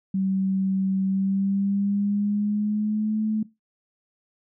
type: tone with pitch glide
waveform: sine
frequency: 191.6 to 216.3 Hz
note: G3 to A3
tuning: -39 to -29 cents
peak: -21 dBFS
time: 0.14-3.43 s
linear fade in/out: 5 ms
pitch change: +210 cents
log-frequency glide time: 1.05-3.21 s
effects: noise-tail reverb RT60 0.2 s tail -18 dB re dry